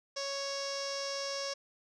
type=tone with low-pass filter; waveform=sawtooth; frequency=554.4 Hz; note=C#5; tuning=in tune; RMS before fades=-37 dBFS; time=0.16-1.54 s; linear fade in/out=10 ms; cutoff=5600 Hz; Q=8.2; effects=none